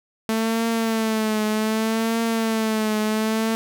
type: tone with vibrato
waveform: sawtooth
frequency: 221.2 Hz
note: A3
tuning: 9 cents sharp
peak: -16 dBFS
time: 0.29-3.55 s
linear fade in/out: 0 ms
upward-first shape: triangle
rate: 0.65 Hz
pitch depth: 62 cents each way
effects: none